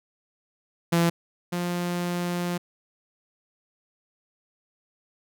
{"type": "tone pair in turn", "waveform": "sawtooth", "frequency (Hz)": [169.5, 175.68], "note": ["E3", "F3"], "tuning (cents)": [49, 11], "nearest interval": "minor second", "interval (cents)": 62, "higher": "second", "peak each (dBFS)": [-15, -22], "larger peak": "first", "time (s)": [[0.92, 1.1], [1.52, 2.58]], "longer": "second", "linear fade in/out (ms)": 10, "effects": []}